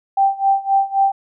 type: tone with tremolo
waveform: sine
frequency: 784 Hz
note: G5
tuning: in tune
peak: -10 dBFS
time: 0.17-1.12 s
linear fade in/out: 5 ms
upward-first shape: sine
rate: 3.8 Hz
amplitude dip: 90%
effects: none